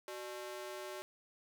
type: ring-modulated tone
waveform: sawtooth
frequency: 486.8 Hz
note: B4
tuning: 25 cents flat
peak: -36 dBFS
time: 0.08-1.02 s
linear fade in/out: 0 ms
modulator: 113 Hz
effects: none